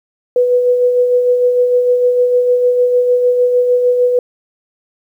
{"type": "tone with tremolo", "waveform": "sine", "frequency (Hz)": 493.7, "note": "B4", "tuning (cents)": -1, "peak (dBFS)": -7, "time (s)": [0.36, 4.19], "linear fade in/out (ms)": 2, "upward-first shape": "sine", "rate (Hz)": 6.6, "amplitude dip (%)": 40, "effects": ["8-bit"]}